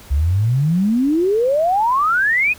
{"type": "exponential sweep", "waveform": "sine", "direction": "up", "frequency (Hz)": [65.7, 2564], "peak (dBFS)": -13, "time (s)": [0.1, 2.54], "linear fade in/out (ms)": 20, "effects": ["pink hiss -42 dBFS RMS until 2.58 s"]}